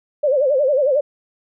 sine tone with vibrato, 554.4 Hz, C#5, in tune, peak -13 dBFS, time 0.23-1.01 s, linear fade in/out 10 ms, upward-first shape sine, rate 11 Hz, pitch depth 150 cents each way, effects none

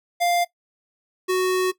square tone pair in turn, 698.5 / 370 Hz, F5 / F#4, 0 / 0 cents, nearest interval major seventh, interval 1100 cents, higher first, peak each -19 dBFS, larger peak neither, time 0.2-0.45 / 1.28-1.72 s, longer second, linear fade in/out 20 ms, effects noise-tail reverb RT60 0.1 s tail -17 dB re dry

